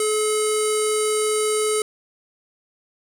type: tone with low-pass filter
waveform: square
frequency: 428.7 Hz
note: A4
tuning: 45 cents flat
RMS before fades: -21 dBFS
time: 0-1.82 s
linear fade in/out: 2 ms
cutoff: 9200 Hz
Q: 9.5
effects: 7-bit